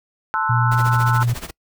sine chord, F# half-diminished seventh, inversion first, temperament equal, 880 / 1046.5 / 1318.5 / 1480 Hz, A5 / C6 / E6 / F#6, 0 / 0 / 0 / 0 cents, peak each -23 / -26 / -22 / -24 dBFS, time 0.34-1.23 s, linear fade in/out 0 ms
sine tone, 119.6 Hz, A#2, 45 cents sharp, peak -16 dBFS, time 0.49-1.34 s, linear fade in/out 10 ms
pink noise with tremolo, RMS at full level -29 dBFS, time 0.71-1.51 s, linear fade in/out 10 ms, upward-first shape sine, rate 14 Hz, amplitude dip 85%
effects noise-tail reverb RT60 0.1 s tail -26 dB re dry

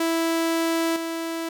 sawtooth tone with level steps, 329.6 Hz, E4, in tune, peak -17 / -23 dBFS, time 0-1.49 s, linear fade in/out 5 ms, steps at 0.96 s, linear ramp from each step 2 ms, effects none

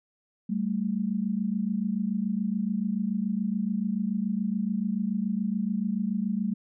sine tone pair together, 193.6 / 220.6 Hz, G3 / A3, -21 / +5 cents, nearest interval major second, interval 226 cents, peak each -28 dBFS, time 0.49-6.54 s, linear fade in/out 10 ms, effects none

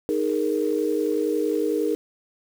sine chord, D# suspended fourth, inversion none, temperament equal, 311.1 / 415.3 / 466.2 Hz, D#4 / G#4 / A#4, 0 / 0 / 0 cents, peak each -25 dBFS, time 0.09-1.95 s, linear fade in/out 0 ms, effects 7-bit

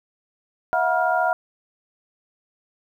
sine tone cluster, 651 / 725 / 965 / 1404 Hz, E5 / F#5 / B5 / F6, -22 / -35 / -40 / +9 cents, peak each -24 / -21 / -26 / -24 dBFS, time 0.73-1.33 s, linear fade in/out 0 ms, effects 9-bit

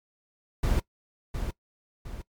brown noise with echo, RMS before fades -24 dBFS, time 0.63-0.8 s, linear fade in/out 5 ms, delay 710 ms, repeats 2, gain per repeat -7 dB, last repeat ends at 2.22 s, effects noise-tail reverb RT60 0.1 s tail -20 dB re dry + MP3 96 kbps

